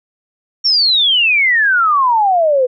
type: exponential sweep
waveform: sine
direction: down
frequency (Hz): 5588 to 490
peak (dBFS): -9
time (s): 0.64-2.67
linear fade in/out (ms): 20
effects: none